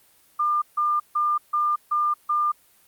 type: tone bursts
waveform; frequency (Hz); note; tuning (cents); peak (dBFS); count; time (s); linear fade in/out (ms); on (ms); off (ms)
sine; 1201; D6; +38; -19; 6; 0.39-2.52; 10; 230; 150
effects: white hiss -58 dBFS RMS until 2.87 s + Opus 32 kbps